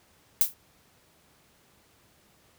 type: noise with exponential decay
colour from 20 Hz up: violet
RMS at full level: -17 dBFS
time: 0.41-0.54 s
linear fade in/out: 0 ms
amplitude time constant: 28 ms
effects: pink hiss -62 dBFS RMS until 2.58 s + high-pass 60 Hz 12 dB/octave